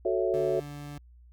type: chord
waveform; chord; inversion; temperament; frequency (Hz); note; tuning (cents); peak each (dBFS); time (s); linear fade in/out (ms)
sine; F# minor seventh; none; equal with one note detuned; 370 / 440 / 554.4 / 661.9; F#4 / A4 / C#5 / E5; 0 / 0 / 0 / +7; -28 / -30 / -31 / -31; 0.05-0.6; 5
type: tone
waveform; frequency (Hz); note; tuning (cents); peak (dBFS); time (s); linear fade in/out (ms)
30% pulse; 145.3; D3; -18; -36; 0.34-0.98; 0
effects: added 60 Hz sine -51 dBFS peak until 1.32 s